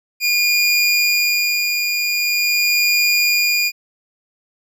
25% pulse tone with tremolo, 2426 Hz, D#7, 44 cents flat, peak -9 dBFS, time 0.2-3.72 s, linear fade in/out 50 ms, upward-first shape sine, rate 0.44 Hz, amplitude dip 40%, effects none

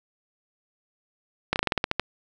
slowing click train, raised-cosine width 0.3 ms, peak -6 dBFS, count 10, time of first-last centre 1.53-1.996 s, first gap 29 ms, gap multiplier 1.14, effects none

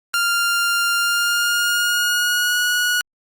sawtooth tone with pitch glide, 1396 to 1457.8 Hz, F6 to F#6, -1 to -26 cents, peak -13 dBFS, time 0.14-3.01 s, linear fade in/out 0 ms, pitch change +75 cents, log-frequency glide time 0.97-2.59 s, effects Opus 48 kbps

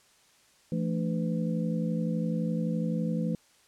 sine tone cluster, 169 / 220.8 / 294.2 / 502 Hz, E3 / A3 / D4 / B4, +43 / +6 / +3 / +28 cents, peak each -29 / -31 / -38 / -37 dBFS, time 0.72-3.35 s, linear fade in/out 2 ms, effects white hiss -62 dBFS RMS until 3.67 s + low-pass 9000 Hz 12 dB/octave

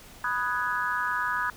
sine chord, G# minor seventh, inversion first, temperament equal with one note detuned, 987.8 / 1244.5 / 1480 / 1669.9 Hz, B5 / D#6 / F#6 / G#6, 0 / 0 / 0 / +9 cents, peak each -31 dBFS, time 0.24-1.5 s, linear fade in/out 2 ms, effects pink hiss -49 dBFS RMS until 1.56 s

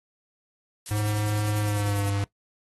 blue noise with tremolo, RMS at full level -34 dBFS, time 0.86-2.1 s, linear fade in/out 0 ms, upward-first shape triangle, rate 10 Hz, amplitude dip 75%
square tone with pitch glide, 105.2 to 100.33 Hz, G#2 to G2, +23 to +41 cents, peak -25 dBFS, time 0.91-2.24 s, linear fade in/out 0 ms, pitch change -82 cents, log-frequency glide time 1.59-2.05 s
effects noise-tail reverb RT60 0.1 s tail -18 dB re dry + AAC 32 kbps

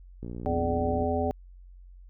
click train, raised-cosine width 3 ms, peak -25 dBFS, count 49, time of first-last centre 0.23-1.039 s, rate 59.3 Hz
harmonic tone, 84.3 Hz, E2, 39 cents sharp, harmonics 1 / 3 / 5 / 7 / 9, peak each -31 / -31 / -31 / -31 / -31 dBFS, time 0.46-1.31 s, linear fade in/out 0 ms
effects added 45 Hz sine -46 dBFS peak until 2.09 s

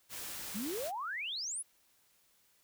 white noise, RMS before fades -43 dBFS, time 0.09-0.92 s, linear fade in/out 50 ms
sine exponential sweep, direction up, 186.3 to 11030 Hz, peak -36 dBFS, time 0.54-1.63 s, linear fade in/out 20 ms
effects white hiss -70 dBFS RMS until 2.63 s

